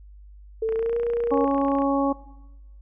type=tone with pitch glide; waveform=sine; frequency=445.1 to 471.6 Hz; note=A4 to A#4; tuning=+20 to +20 cents; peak=-21 dBFS; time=0.62-1.45 s; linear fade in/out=5 ms; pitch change=+100 cents; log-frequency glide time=0.73-0.98 s
type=click train; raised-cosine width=0.5 ms; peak=-24 dBFS; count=34; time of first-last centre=0.69-1.82 s; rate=29.2 Hz
type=harmonic tone; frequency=277.2 Hz; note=C#4; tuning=in tune; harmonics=1 / 2 / 3 / 4; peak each=-22 / -25 / -27 / -28 dBFS; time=1.31-2.13 s; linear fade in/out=10 ms
effects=noise-tail reverb RT60 1.0 s tail -19 dB re dry + added 50 Hz sine -43 dBFS peak until 2.81 s